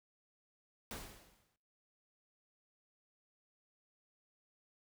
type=noise with exponential decay; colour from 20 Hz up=pink; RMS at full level=-43 dBFS; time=0.91-1.56 s; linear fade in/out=0 ms; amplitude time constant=140 ms; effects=noise-tail reverb RT60 0.6 s tail -20 dB re dry